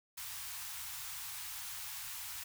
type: band-stop noise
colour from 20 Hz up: white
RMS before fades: -44 dBFS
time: 0.17-2.44 s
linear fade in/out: 10 ms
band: 130 to 790 Hz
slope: 48 dB/octave
effects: none